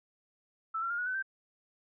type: tone with pitch steps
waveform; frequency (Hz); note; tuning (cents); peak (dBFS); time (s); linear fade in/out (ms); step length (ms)
sine; 1318.5 / 1364.2 / 1411.5 / 1460.4 / 1511.1 / 1563.4; E6 / F6 / F6 / F#6 / F#6 / G6; 0 / -41 / +18 / -23 / +36 / -5; -31; 0.74-1.226; 10; 81
effects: none